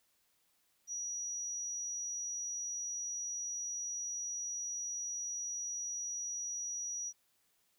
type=tone; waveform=sine; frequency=5810 Hz; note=F#8; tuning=32 cents flat; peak=-37 dBFS; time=0.87-7.13 s; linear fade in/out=50 ms; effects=white hiss -75 dBFS RMS until 7.78 s